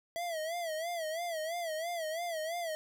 square tone with vibrato, 659.3 Hz, E5, in tune, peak -35 dBFS, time 0.16-2.75 s, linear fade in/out 0 ms, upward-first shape sine, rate 3 Hz, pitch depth 110 cents each way, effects none

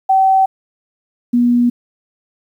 sine tone pair in turn, 767 / 241.6 Hz, G5 / B3, -38 / -38 cents, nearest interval octave + minor sixth, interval 2000 cents, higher first, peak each -8 / -9 dBFS, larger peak first, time 0.09-0.46 / 1.33-1.7 s, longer neither, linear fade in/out 10 ms, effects 8-bit

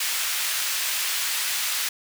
pink high-pass noise, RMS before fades -26 dBFS, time 0-1.89 s, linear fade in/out 5 ms, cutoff 2000 Hz, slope 12 dB/octave, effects none

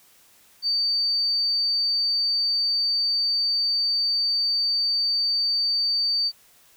sine tone, 4600 Hz, D8, 37 cents flat, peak -20 dBFS, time 0.62-6.32 s, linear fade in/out 50 ms, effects white hiss -56 dBFS RMS until 6.76 s

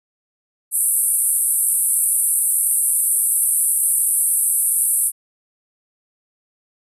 white band-pass noise, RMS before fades -18 dBFS, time 0.71-5.12 s, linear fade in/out 50 ms, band 8500 to 12000 Hz, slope 96 dB/octave, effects none

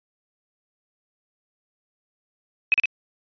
sine tone with echo, 2540 Hz, D#7, 35 cents sharp, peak -13 dBFS, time 2.72-2.74 s, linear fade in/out 0 ms, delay 58 ms, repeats 2, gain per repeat -2 dB, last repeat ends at 2.856 s, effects resampled to 11025 Hz

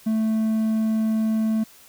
triangle tone, 220 Hz, A3, in tune, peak -17 dBFS, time 0.06-1.64 s, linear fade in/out 10 ms, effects white hiss -50 dBFS RMS until 1.88 s

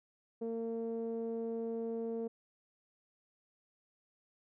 sawtooth tone with low-pass filter, 228.3 Hz, A#3, 36 cents flat, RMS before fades -38 dBFS, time 0.41-2.28 s, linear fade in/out 10 ms, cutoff 490 Hz, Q 3.7, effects none

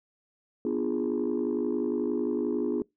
sine chord, B diminished seventh, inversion none, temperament equal with one note detuned, 246.9 / 298.1 / 349.2 / 415.3 Hz, B3 / D4 / F4 / Ab4, 0 / +26 / 0 / 0 cents, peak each -30 dBFS, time 0.65-2.82 s, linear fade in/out 2 ms, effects noise-tail reverb RT60 0.2 s tail -26 dB re dry + tanh soft clip ceiling -20 dBFS

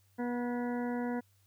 harmonic tone with a mistuned harmonic, 242.6 Hz, B3, 31 cents flat, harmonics 1 / 2 / 3 / 4 / 6 / 7 / 8, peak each -33 / -39 / -43 / -45 / -49 / -50 / -51 dBFS, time 0.18-1.21 s, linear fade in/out 20 ms, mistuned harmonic 8, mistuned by +18 cents, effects added 98 Hz sine -66 dBFS peak until 1.46 s + white hiss -72 dBFS RMS until 1.46 s

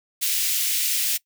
white high-pass noise, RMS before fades -23 dBFS, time 0.21-1.18 s, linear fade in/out 20 ms, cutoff 2200 Hz, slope 24 dB/octave, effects noise-tail reverb RT60 0.1 s tail -22 dB re dry

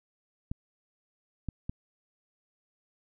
clicks, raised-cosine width 5 ms, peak -21 dBFS, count 3, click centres 0.515 / 1.487 / 1.695 s, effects none

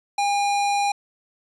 square tone, 810 Hz, G#5, 43 cents flat, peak -20 dBFS, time 0.18-0.92 s, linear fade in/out 5 ms, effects resampled to 22050 Hz + 9-bit

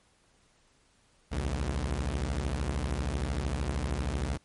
sawtooth beating tone pair, 61 / 74 Hz, B1 / D2, -21 / +14 cents, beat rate 13 Hz, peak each -28 dBFS, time 1.31-4.38 s, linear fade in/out 20 ms, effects pink hiss -66 dBFS RMS until 4.44 s + MP3 48 kbps

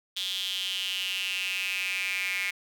square tone with high-pass filter sweep, 94.4 Hz, F#2, 35 cents sharp, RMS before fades -31 dBFS, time 0.16-2.51 s, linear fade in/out 10 ms, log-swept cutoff 3400 to 2200 Hz, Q 6.9, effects none

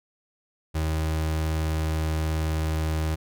35% pulse tone, 78.8 Hz, D#2, 23 cents sharp, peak -22 dBFS, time 0.74-3.16 s, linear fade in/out 20 ms, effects none

